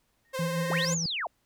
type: tone with exponential growth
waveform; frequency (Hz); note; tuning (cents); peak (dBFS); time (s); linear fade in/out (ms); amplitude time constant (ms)
sine; 1853; A#6; -11; -27; 0.25-0.85; 1; 130
type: tone with vibrato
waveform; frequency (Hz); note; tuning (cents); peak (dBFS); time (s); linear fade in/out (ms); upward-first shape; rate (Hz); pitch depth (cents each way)
sawtooth; 524; C5; +2; -27; 0.33-0.95; 20; sine; 20; 40
type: tone with tremolo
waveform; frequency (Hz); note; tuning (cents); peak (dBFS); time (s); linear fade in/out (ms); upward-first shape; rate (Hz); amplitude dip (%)
triangle; 166; E3; +12; -25; 0.39-1.06; 2; sine; 6.1; 50
type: linear two-way sweep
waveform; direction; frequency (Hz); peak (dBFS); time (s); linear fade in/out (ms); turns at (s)
sine; up then down; 250 to 7200 to 550; -29; 0.7-1.27; 2; 0.94
effects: pink hiss -72 dBFS RMS until 1.45 s